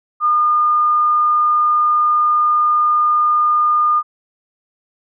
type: tone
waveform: sine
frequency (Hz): 1215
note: D#6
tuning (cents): -42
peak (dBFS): -11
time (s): 0.2-4.03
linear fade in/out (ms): 50
effects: none